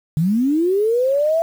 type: linear sweep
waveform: sine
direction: up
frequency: 147 to 673 Hz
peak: -14 dBFS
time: 0.17-1.42 s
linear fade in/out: 0 ms
effects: 7-bit